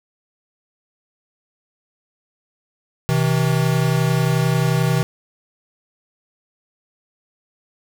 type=tone pair together; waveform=square; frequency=128.69 / 160 Hz; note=C3 / D#3; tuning=-28 / +49 cents; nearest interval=major third; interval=377 cents; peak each=-19 dBFS; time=3.09-5.03 s; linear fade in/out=0 ms; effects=none